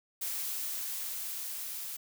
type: noise with level ramp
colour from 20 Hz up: blue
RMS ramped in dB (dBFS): -35 to -40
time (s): 0.21-1.97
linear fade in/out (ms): 10
effects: none